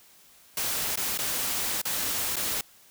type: noise with dropouts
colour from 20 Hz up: white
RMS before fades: -29 dBFS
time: 0.57-2.61 s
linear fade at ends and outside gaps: 2 ms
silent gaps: 0.958-0.973 / 1.176-1.188 / 1.816-1.853 / 2.358-2.366 s
effects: white hiss -56 dBFS RMS until 2.9 s